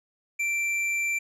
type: tone with hard clipping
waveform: sine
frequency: 2349 Hz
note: D7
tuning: in tune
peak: -26 dBFS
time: 0.39-1.19 s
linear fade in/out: 10 ms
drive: 7 dB
effects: none